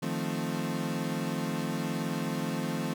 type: chord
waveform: 35% pulse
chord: F dominant seventh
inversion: third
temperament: equal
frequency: 155.56 / 174.61 / 220 / 261.6 Hz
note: Eb3 / F3 / A3 / C4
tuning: 0 / 0 / 0 / 0 cents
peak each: -34 dBFS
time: 0.02-2.94 s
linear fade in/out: 10 ms
effects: none